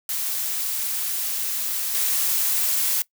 blue noise with level steps, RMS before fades -26 / -22 dBFS, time 0.09-3.02 s, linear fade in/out 2 ms, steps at 1.94 s, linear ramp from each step 10 ms, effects noise-tail reverb RT60 0.1 s tail -20 dB re dry

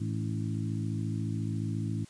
harmonic tone with a mistuned harmonic, 54.3 Hz, A1, 22 cents flat, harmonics 2 / 3 / 4 / 5 / 6, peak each -32 / -36 / -38 / -40 / -42 dBFS, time 0-2.05 s, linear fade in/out 10 ms, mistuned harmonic 5, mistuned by +43 cents, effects white hiss -57 dBFS RMS until 2.09 s + resampled to 22050 Hz

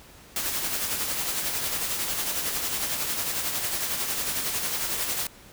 white noise with tremolo, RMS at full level -27 dBFS, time 0.36-5.27 s, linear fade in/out 2 ms, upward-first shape sine, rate 11 Hz, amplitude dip 40%, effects pink hiss -50 dBFS RMS until 5.52 s

